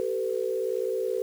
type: tone cluster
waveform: sine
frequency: 383.8 / 444.7 / 503 Hz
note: G4 / A4 / B4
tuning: -37 / +18 / +32 cents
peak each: -30 dBFS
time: 0-1.22 s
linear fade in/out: 0 ms
effects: 8-bit